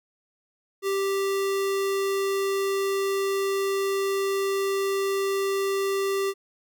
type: tone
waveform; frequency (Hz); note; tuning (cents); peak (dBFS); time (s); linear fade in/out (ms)
square; 392; G4; 0; -24; 0.82-6.34; 50
effects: none